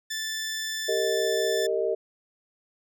15% pulse tone, 1760 Hz, A6, in tune, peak -23 dBFS, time 0.1-1.67 s, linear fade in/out 10 ms
sine chord, Eb major, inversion first, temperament equal with one note detuned, 392 / 456.8 / 622.3 Hz, G4 / Bb4 / Eb5, 0 / -35 / 0 cents, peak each -28 / -27 / -28 dBFS, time 0.88-1.95 s, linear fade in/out 10 ms
effects none

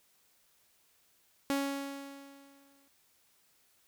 sawtooth tone with exponential decay, 277.7 Hz, C#4, 3 cents sharp, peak -24 dBFS, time 1.5-2.88 s, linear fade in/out 0 ms, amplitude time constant 300 ms, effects white hiss -69 dBFS RMS until 3.87 s

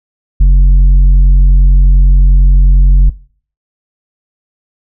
triangle tone with tanh clipping, 45.66 Hz, F#1, 22 cents flat, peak -3 dBFS, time 0.4-3.1 s, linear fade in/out 10 ms, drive 10 dB, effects noise-tail reverb RT60 0.5 s tail -21 dB re dry

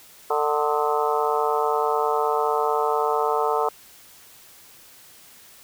harmonic tone with a mistuned harmonic, 149.2 Hz, D3, 28 cents sharp, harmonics 3 / 4 / 5 / 6 / 7 / 8 / 9, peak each -24 / -30 / -26 / -27 / -28 / -32 / -29 dBFS, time 0.3-3.69 s, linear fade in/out 5 ms, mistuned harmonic 9, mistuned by -70 cents, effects white hiss -49 dBFS RMS until 5.63 s

